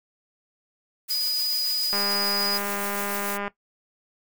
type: noise with tremolo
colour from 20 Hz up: blue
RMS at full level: -31 dBFS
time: 1.08-3.38 s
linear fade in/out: 20 ms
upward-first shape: triangle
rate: 6.9 Hz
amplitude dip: 35%
type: tone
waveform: sine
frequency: 4942 Hz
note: D#8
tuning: 13 cents flat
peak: -23 dBFS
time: 1.1-2.58 s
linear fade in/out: 10 ms
type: click train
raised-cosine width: 0.5 ms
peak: -16 dBFS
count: 314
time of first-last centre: 1.93-3.48 s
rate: 202 Hz
effects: noise-tail reverb RT60 0.1 s tail -17 dB re dry